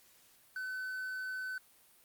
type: tone with quantisation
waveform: triangle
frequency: 1515 Hz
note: F#6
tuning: 40 cents sharp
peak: -35 dBFS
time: 0.56-1.58 s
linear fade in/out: 2 ms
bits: 10
effects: white hiss -64 dBFS RMS until 2.04 s + Opus 48 kbps